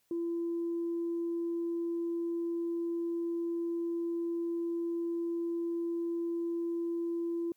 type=tone; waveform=sine; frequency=338.6 Hz; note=E4; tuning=46 cents sharp; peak=-30 dBFS; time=0.11-7.52 s; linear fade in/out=2 ms; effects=tanh soft clip ceiling -27 dBFS + white hiss -74 dBFS RMS until 7.56 s